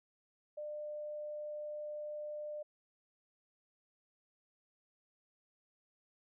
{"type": "tone", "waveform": "sine", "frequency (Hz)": 599, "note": "D5", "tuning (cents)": 34, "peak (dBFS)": -40, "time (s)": [0.57, 2.63], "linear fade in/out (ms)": 10, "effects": []}